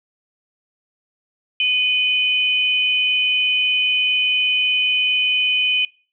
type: tone pair together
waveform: sine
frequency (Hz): 2481 / 3024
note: D#7 / F#7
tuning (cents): -6 / +37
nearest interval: minor third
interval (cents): 343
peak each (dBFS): -18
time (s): 1.6-5.85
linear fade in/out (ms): 2
effects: noise-tail reverb RT60 0.4 s tail -23 dB re dry